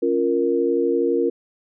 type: chord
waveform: sine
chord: Bb minor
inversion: first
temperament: equal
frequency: 277.2 / 349.2 / 466.2 Hz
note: Db4 / F4 / Bb4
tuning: 0 / 0 / 0 cents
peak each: -24 / -21 / -20 dBFS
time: 0.02-1.3 s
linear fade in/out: 10 ms
effects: none